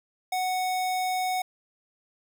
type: tone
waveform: square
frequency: 740 Hz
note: F#5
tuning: in tune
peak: -26 dBFS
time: 0.32-1.42 s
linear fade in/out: 5 ms
effects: none